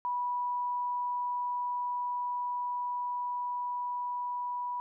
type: tone with level ramp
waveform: sine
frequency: 980 Hz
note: B5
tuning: 14 cents flat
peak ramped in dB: -29 to -32 dBFS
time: 0.05-4.8 s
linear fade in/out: 0 ms
effects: none